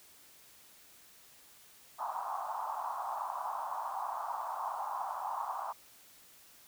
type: band-pass noise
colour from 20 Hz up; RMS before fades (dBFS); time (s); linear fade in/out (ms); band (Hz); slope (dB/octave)
white; -38; 1.98-5.73; 20; 750 to 1100; 48
effects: white hiss -59 dBFS RMS until 6.67 s